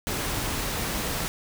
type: noise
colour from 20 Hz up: pink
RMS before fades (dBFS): -29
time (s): 0.07-1.28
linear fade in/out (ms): 0
effects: none